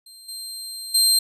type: tone with level steps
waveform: 25% pulse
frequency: 4164 Hz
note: C8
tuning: 9 cents flat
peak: -38 / -27 / -10 dBFS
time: 0.06-1.19 s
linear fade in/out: 5 ms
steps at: 0.28 / 0.94 s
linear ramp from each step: 10 ms
effects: none